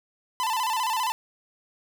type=tone with vibrato; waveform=45% pulse; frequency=946 Hz; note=A#5; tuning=25 cents sharp; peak=-24 dBFS; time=0.4-1.12 s; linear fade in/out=0 ms; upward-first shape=square; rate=15 Hz; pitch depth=110 cents each way; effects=10-bit